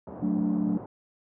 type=band-pass noise; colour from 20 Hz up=pink; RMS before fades=-41 dBFS; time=0.07-0.86 s; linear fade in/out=2 ms; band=100 to 920 Hz; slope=24 dB/octave
type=chord; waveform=sine; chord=D major; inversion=first; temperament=equal; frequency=185 / 220 / 293.7 Hz; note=F#3 / A3 / D4; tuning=0 / 0 / 0 cents; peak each=-28 dBFS; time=0.22-0.78 s; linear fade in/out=10 ms
effects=none